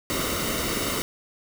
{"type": "noise with comb filter", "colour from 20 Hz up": "pink", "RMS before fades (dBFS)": -27, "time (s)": [0.1, 1.02], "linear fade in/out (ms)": 0, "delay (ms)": 1.2, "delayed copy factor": -0.65, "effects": []}